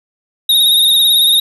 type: tone with vibrato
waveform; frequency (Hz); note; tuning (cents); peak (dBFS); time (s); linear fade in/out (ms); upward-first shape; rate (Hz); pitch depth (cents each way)
square; 3729; A#7; 0; -8; 0.49-1.4; 5; sine; 18; 49
effects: none